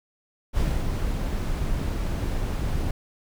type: noise with ADSR envelope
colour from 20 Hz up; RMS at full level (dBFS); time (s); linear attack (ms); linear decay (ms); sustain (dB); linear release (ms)
brown; -22; 0.53-2.91; 48; 250; -4; 3
effects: none